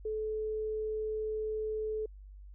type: tone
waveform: sine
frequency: 432.8 Hz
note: A4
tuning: 29 cents flat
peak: -32 dBFS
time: 0.05-2.06 s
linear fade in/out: 5 ms
effects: added 49 Hz sine -47 dBFS peak until 2.54 s